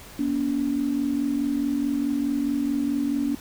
sine tone pair together, 240.8 / 285.5 Hz, B3 / D4, -44 / -49 cents, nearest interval minor third, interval 295 cents, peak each -27 / -23 dBFS, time 0.19-3.35 s, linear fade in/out 5 ms, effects pink hiss -44 dBFS RMS until 3.4 s

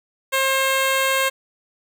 10% pulse tone, 534 Hz, C5, 35 cents sharp, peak -9 dBFS, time 0.32-1.3 s, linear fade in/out 20 ms, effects none

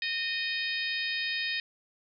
harmonic tone with a mistuned harmonic, 622.3 Hz, D#5, in tune, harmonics 3 / 4 / 5 / 6 / 7 / 8, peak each -34 / -34 / -40 / -36 / -40 / -40 dBFS, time 0.02-1.6 s, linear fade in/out 2 ms, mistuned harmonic 3, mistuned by -25 cents, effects none

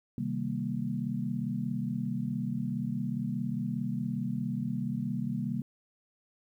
sine chord, C minor seventh, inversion none, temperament equal, 130.81 / 155.56 / 196 / 233.1 Hz, C3 / Eb3 / G3 / Bb3, 0 / 0 / 0 / 0 cents, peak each -36 / -38 / -35 / -34 dBFS, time 0.18-5.62 s, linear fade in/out 2 ms, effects 11-bit

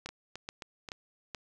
two click trains, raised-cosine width 0.2 ms, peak -21 / -24 dBFS, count 4 / 4, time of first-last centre 0.06-1.348 / 0.09-0.888 s, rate 2.33 / 3.76 Hz, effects none

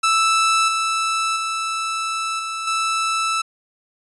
sawtooth tone with level steps, 1318.5 Hz, E6, in tune, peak -11 / -15 / -18 / -21 / -15 dBFS, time 0.03-3.42 s, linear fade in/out 10 ms, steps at 0.68 / 1.36 / 2.39 / 2.67 s, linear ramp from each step 5 ms, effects resampled to 24000 Hz

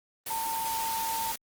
sine tone in noise, 903 Hz, A5, 45 cents sharp, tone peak -30 dBFS, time 0.3-1.32 s, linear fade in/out 5 ms, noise white, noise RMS -35 dBFS, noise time 0.26-1.36 s, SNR +2 dB, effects Opus 24 kbps

